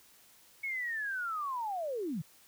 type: linear sweep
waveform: sine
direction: down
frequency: 2217 to 135.2 Hz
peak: -33 dBFS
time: 0.63-2.22 s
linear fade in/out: 10 ms
effects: white hiss -61 dBFS RMS until 2.47 s